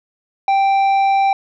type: tone with tanh clipping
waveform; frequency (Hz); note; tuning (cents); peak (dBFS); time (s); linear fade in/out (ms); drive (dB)
sine; 784; G5; 0; -13; 0.48-1.33; 2; 8
effects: none